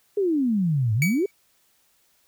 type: exponential two-way sweep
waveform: sine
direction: down then up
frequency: 422.3 to 103.83 to 422.3 Hz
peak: -19 dBFS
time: 0.17-1.26 s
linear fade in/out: 5 ms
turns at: 0.94 s
type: tone with exponential decay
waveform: 45% pulse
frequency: 2272 Hz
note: C#7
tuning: 42 cents sharp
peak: -19 dBFS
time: 1.02-1.31 s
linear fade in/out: 1 ms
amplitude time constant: 62 ms
effects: white hiss -64 dBFS RMS until 2.27 s